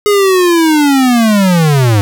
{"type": "linear sweep", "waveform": "square", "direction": "down", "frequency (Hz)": [418.6, 98], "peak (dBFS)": -7, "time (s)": [0.06, 2.01], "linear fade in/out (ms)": 0, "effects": []}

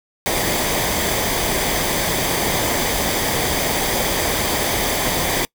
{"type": "noise with comb filter", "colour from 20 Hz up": "pink", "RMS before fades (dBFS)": -20, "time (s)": [0.26, 5.45], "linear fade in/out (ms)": 0, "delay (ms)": 0.73, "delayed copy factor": -0.5, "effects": ["noise-tail reverb RT60 0.1 s tail -25 dB re dry"]}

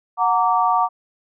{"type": "tone cluster", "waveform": "sine", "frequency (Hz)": [734, 923, 1160], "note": ["F#5", "A#5", "D6"], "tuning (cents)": [-14, -17, -22], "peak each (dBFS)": -19, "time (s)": [0.17, 0.89], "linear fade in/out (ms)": 50, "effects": []}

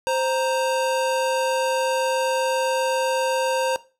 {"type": "tone pair together", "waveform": "square", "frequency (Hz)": [523.3, 932.4], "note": ["C5", "A#5"], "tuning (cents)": [0, 0], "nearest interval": "minor seventh", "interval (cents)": 1000, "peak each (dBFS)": [-23, -25], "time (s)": [0.07, 3.76], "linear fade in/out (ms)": 0, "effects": ["noise-tail reverb RT60 0.3 s tail -17 dB re dry", "low-pass 11000 Hz 12 dB/octave"]}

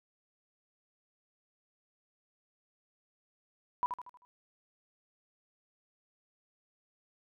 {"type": "tone with echo", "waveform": "sine", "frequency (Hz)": 988, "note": "B5", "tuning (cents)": 0, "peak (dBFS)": -26, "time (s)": [3.83, 3.86], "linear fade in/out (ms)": 0, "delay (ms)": 78, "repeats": 5, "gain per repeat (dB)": -7, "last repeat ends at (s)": 4.25, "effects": []}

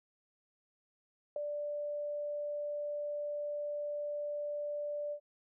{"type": "tone with ADSR envelope", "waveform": "sine", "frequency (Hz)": 587.3, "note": "D5", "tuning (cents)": 0, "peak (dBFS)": -30, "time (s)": [1.36, 5.2], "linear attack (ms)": 3, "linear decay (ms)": 5, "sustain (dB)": -5, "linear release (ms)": 79, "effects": []}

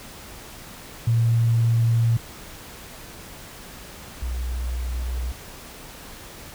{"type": "tone pair in turn", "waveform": "sine", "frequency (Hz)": [115.7, 61.29], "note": ["A#2", "B1"], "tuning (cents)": [-13, -13], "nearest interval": "major seventh", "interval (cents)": 1100, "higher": "first", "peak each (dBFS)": [-16, -24], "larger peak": "first", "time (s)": [[1.07, 2.17], [4.22, 5.32]], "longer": "neither", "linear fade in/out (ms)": 5, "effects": ["pink hiss -41 dBFS RMS until 6.54 s"]}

